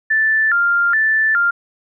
sine tone with vibrato, 1568 Hz, G6, in tune, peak -12 dBFS, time 0.1-1.51 s, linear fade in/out 10 ms, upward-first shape square, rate 1.2 Hz, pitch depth 200 cents each way, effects none

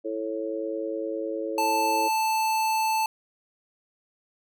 harmonic tone, 109.9 Hz, A2, 2 cents flat, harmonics 3 / 4 / 5, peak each -32 / -32 / -32 dBFS, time 0.04-2.09 s, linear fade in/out 20 ms
square tone, 880 Hz, A5, in tune, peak -23 dBFS, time 1.58-3.06 s, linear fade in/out 2 ms
effects none

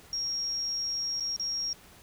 sine tone with dropouts, 5588 Hz, F8, in tune, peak -29 dBFS, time 0.13-1.73 s, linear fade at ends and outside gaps 1 ms, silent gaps 1.199-1.206 / 1.363-1.397 s, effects pink hiss -54 dBFS RMS until 2.02 s

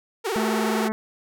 sawtooth tone with vibrato, 415.3 Hz, G#4, in tune, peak -20 dBFS, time 0.24-0.89 s, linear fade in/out 20 ms, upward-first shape sine, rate 19 Hz, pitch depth 220 cents each way
harmonic tone, 218 Hz, A3, 16 cents flat, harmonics 1 / 2 / 3 / 4 / 5 / 6 / 7 / 8 / 9 / 10, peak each -24 / -30 / -34 / -36 / -38 / -40 / -41 / -42 / -43 / -44 dBFS, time 0.36-0.92 s, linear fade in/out 0 ms
effects none

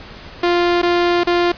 sawtooth tone with dropouts, 349.2 Hz, F4, in tune, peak -9 dBFS, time 0.43-1.52 s, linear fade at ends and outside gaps 5 ms, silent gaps 0.818-0.829 / 1.236-1.27 s, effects pink hiss -36 dBFS RMS until 1.57 s + resampled to 11025 Hz

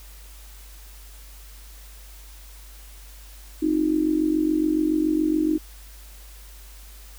sine tone with amplitude modulation, 311.1 Hz, D#4, in tune, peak -15 dBFS, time 3.62-5.58 s, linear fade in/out 10 ms, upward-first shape sine, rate 47.1 Hz, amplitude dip 80%, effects added 50 Hz sine -42 dBFS peak until 7.18 s + white hiss -49 dBFS RMS until 7.18 s

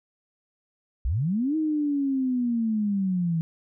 sine linear two-way sweep, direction up then down, 50 to 317.6 to 160.1 Hz, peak -22 dBFS, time 1.05-3.41 s, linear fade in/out 0 ms, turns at 1.56 s, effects none

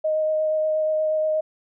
sine tone with vibrato, 622.3 Hz, D#5, in tune, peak -19 dBFS, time 0.04-1.41 s, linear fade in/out 10 ms, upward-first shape sine, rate 8.4 Hz, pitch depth 10 cents each way, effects none

